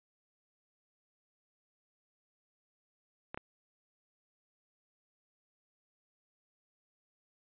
clicks, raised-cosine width 0.5 ms, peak -24 dBFS, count 2, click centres 3.345 / 3.375 s, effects resampled to 8000 Hz

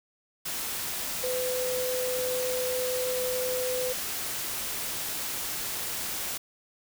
sine tone in noise, 505 Hz, B4, 39 cents sharp, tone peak -28 dBFS, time 1.23-3.93 s, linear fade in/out 10 ms, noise white, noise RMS -33 dBFS, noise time 0.45-6.38 s, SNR +2 dB, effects none

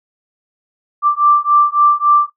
sine beating tone pair, 1174.7 / 1178.3 Hz, D6 / D6, 0 / +5 cents, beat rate 3.6 Hz, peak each -12 dBFS, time 1.02-2.3 s, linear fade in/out 50 ms, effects noise-tail reverb RT60 0.1 s tail -17 dB re dry

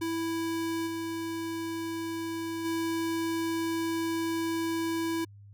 square tone with level steps, 329.6 Hz, E4, in tune, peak -30 / -33 / -29 dBFS, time 0.01-5.25 s, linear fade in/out 10 ms, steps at 0.86 / 2.64 s, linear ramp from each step 20 ms, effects added 101 Hz sine -48 dBFS peak until 5.53 s

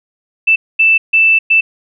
sine tone bursts at uneven times, 2649 Hz, E7, 8 cents sharp, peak -6 dBFS, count 4, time 0.47-0.56 / 0.79-0.98 / 1.13-1.39 / 1.5-1.61 s, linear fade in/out 10 ms, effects none

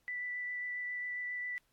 sine tone with vibrato, 1975.5 Hz, B6, in tune, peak -36 dBFS, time 0.08-1.58 s, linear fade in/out 0 ms, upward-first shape sine, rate 7.4 Hz, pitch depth 9 cents each way, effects pink hiss -75 dBFS RMS until 1.72 s + AAC 64 kbps

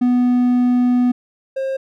triangle tone pair in turn, 246.9 / 534.2 Hz, B3 / C5, 0 / +36 cents, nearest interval octave + minor second, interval 1336 cents, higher second, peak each -10 / -17 dBFS, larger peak first, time 0.01-1.12 / 1.56-1.77 s, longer first, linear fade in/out 10 ms, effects none

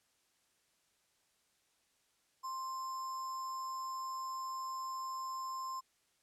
sine tone with sample-and-hold, 1049 Hz, C6, 4 cents sharp, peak -38 dBFS, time 2.43-5.81 s, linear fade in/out 20 ms, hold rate 6300 Hz, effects white hiss -75 dBFS RMS until 6.22 s + low-pass 10000 Hz 12 dB/octave

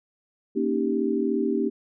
sine chord, Eb dominant seventh, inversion second, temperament equal with one note detuned, 234.3 / 277.2 / 311.1 / 392 Hz, Bb3 / Db4 / Eb4 / G4, +9 / 0 / 0 / 0 cents, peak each -27 / -28 / -28 / -26 dBFS, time 0.55-1.7 s, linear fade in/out 20 ms, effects none

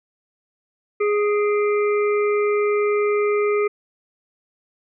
harmonic tone with a mistuned harmonic, 415.3 Hz, G#4, in tune, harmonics 1 / 3 / 5 / 6, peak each -17 / -27 / -31 / -33 dBFS, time 1-3.68 s, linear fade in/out 10 ms, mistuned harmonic 6, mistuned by -83 cents, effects none

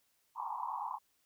pink band-pass noise, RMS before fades -39 dBFS, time 0.35-0.99 s, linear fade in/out 50 ms, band 810 to 1100 Hz, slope 96 dB/octave, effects white hiss -75 dBFS RMS until 1.25 s

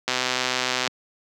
click train, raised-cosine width 0.2 ms, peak -5 dBFS, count 102, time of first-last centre 0.08-0.875 s, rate 127 Hz, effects high-pass 200 Hz 12 dB/octave

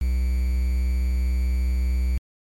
triangle tone with quantisation, 62.5 Hz, B1, 21 cents sharp, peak -17 dBFS, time 0.01-2.18 s, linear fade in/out 5 ms, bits 7, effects MP3 64 kbps

